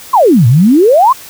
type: exponential two-way sweep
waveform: sine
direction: down then up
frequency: 1115 to 110.1 to 1115 Hz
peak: -3 dBFS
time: 0.13-1.13 s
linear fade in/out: 10 ms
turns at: 0.47 s
effects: white hiss -32 dBFS RMS until 1.29 s